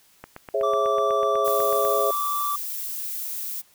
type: click train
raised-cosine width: 0.5 ms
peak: -22 dBFS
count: 14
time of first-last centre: 0.24-1.851 s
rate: 8.07 Hz
type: chord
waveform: sine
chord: C# minor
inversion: second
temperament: equal with one note detuned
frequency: 415.3 / 545.5 / 659.3 Hz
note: G#4 / C#5 / E5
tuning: 0 / -28 / 0 cents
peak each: -25 dBFS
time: 0.54-2.11 s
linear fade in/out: 5 ms
type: tone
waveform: triangle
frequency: 1165 Hz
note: D6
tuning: 14 cents flat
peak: -22 dBFS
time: 0.63-2.56 s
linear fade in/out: 5 ms
type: noise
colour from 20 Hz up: violet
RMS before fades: -31 dBFS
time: 1.44-3.62 s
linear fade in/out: 20 ms
effects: white hiss -58 dBFS RMS until 3.74 s

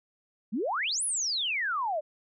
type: exponential two-way sweep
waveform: sine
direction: up then down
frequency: 187.5 to 10820 to 576 Hz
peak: -27 dBFS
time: 0.52-2.01 s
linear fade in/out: 20 ms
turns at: 1.04 s
effects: none

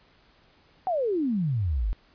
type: exponential sweep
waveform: sine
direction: down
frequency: 776 to 43.28 Hz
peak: -23 dBFS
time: 0.87-1.93 s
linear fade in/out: 0 ms
effects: pink hiss -60 dBFS RMS until 2.14 s + resampled to 11025 Hz

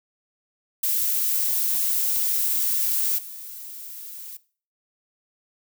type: noise with level steps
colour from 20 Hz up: violet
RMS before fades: -23 / -38 dBFS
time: 0.83-4.37 s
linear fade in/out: 5 ms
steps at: 3.17 s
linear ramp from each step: 20 ms
effects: noise-tail reverb RT60 0.4 s tail -18 dB re dry

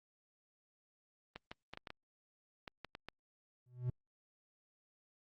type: clicks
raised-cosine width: 0.3 ms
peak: -29 dBFS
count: 10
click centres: 1.36 / 1.515 / 1.736 / 1.774 / 1.872 / 1.904 / 2.678 / 2.847 / 2.951 / 3.086 s
type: tone with exponential growth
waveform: triangle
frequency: 124.1 Hz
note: B2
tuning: 9 cents sharp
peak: -29 dBFS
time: 3.66-3.9 s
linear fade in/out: 5 ms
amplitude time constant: 52 ms
effects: Opus 32 kbps

